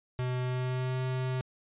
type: tone with pitch glide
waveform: square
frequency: 126.2 to 128.93 Hz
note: B2 to C3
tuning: +38 to -25 cents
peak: -30 dBFS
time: 0.19-1.41 s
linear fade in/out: 0 ms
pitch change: +37 cents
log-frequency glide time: 0.42-1 s
effects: resampled to 8000 Hz